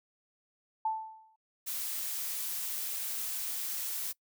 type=tone with exponential decay; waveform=sine; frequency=880 Hz; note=A5; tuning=in tune; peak=-26 dBFS; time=0.85-1.36 s; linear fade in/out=5 ms; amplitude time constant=110 ms
type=noise; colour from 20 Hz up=blue; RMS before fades=-36 dBFS; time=1.66-4.13 s; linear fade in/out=20 ms
effects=noise-tail reverb RT60 0.1 s tail -23 dB re dry